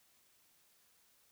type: silence
effects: white hiss -70 dBFS RMS until 1.31 s